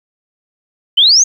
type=exponential sweep; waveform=sine; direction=up; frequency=2960 to 6680 Hz; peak=-5 dBFS; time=0.97-1.24 s; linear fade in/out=10 ms; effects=7-bit